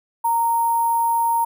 sine tone with sample-and-hold, 928 Hz, A#5, 8 cents flat, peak -16 dBFS, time 0.24-1.45 s, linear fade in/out 10 ms, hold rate 11025 Hz, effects none

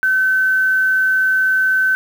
sine tone with quantisation, 1528 Hz, G6, 45 cents flat, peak -12 dBFS, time 0.03-1.95 s, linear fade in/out 0 ms, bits 6, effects none

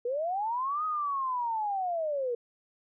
sine linear two-way sweep, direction up then down, 464.5 to 1266 to 464.5 Hz, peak -28 dBFS, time 0.05-2.35 s, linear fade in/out 5 ms, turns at 0.85 s, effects none

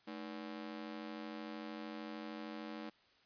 sawtooth ring-modulated tone, 264.9 Hz, C4, 22 cents sharp, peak -37 dBFS, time 0.07-2.9 s, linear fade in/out 10 ms, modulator 46.6 Hz, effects white hiss -69 dBFS RMS until 3.25 s + resampled to 11025 Hz

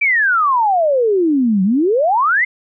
sine exponential two-way sweep, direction down then up, 2376 to 182.6 to 2139 Hz, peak -11 dBFS, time 0.01-2.45 s, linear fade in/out 10 ms, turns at 1.63 s, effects none

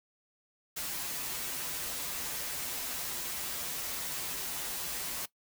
white noise with comb filter, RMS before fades -37 dBFS, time 0.76-5.26 s, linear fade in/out 10 ms, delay 9.5 ms, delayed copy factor -0.8, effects noise-tail reverb RT60 0.1 s tail -18 dB re dry

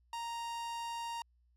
45% pulse tone, 932.3 Hz, A#5, in tune, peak -38 dBFS, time 0.13-1.22 s, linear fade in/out 2 ms, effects added 60 Hz sine -67 dBFS peak until 1.56 s + low-pass 10000 Hz 12 dB/octave

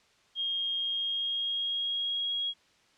sine tone with pitch glide, 3239 to 3298 Hz, G#7 to G#7, -44 to -13 cents, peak -28 dBFS, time 0.35-2.54 s, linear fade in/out 50 ms, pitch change +31 cents, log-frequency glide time 0.84-2.36 s, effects white hiss -64 dBFS RMS until 2.97 s + low-pass 5000 Hz 12 dB/octave

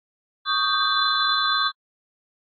sine tone cluster, 1120 / 1236 / 1567 / 3501 / 4048 Hz, C#6 / D#6 / G6 / A7 / B7, +18 / -12 / -1 / -9 / +42 cents, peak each -26 dBFS, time 0.45-1.72 s, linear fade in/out 50 ms, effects AAC 32 kbps

